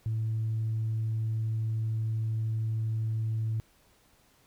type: tone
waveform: sine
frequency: 110.9 Hz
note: A2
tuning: 14 cents sharp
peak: -26 dBFS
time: 0.06-3.6 s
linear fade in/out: 0 ms
effects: tanh soft clip ceiling -24 dBFS + pink hiss -64 dBFS RMS until 4.46 s